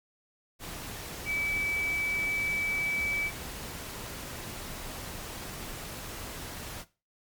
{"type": "tone in noise", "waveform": "sine", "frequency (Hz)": 2300, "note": "D7", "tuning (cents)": -37, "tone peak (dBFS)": -28, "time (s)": [1.25, 3.31], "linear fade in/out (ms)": 50, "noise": "pink", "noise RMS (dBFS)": -40, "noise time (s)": [0.59, 6.85], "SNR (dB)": 9, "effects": ["noise-tail reverb RT60 0.3 s tail -17 dB re dry", "MP3 96 kbps"]}